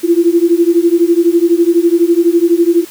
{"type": "beating tone pair", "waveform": "sine", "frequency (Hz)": [335.2, 347.2], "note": ["E4", "F4"], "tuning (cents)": [29, -10], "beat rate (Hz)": 12, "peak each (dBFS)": -10, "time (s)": [0.03, 2.85], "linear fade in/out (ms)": 20, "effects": ["white hiss -35 dBFS RMS until 2.9 s", "high-pass 100 Hz 12 dB/octave"]}